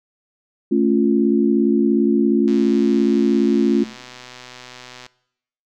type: chord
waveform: sine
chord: A augmented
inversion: none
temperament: equal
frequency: 220 / 277.2 / 349.2 Hz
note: A3 / C#4 / E#4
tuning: 0 / 0 / 0 cents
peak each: -18 dBFS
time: 0.71-3.84 s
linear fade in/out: 10 ms
type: click train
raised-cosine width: 0.2 ms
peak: -20 dBFS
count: 324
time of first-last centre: 2.48-5.064 s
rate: 125 Hz
effects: noise-tail reverb RT60 0.8 s tail -21 dB re dry